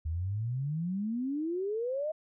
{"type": "exponential sweep", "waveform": "sine", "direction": "up", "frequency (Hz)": [76, 637], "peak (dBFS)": -30, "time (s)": [0.05, 2.12], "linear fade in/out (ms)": 10, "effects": []}